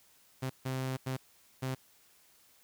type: tone bursts at uneven times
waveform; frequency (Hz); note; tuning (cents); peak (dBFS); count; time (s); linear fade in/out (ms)
sawtooth; 130.81; C3; 0; -29; 4; 0.42-0.5 / 0.65-0.97 / 1.06-1.17 / 1.62-1.75; 10
effects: white hiss -64 dBFS RMS until 2.63 s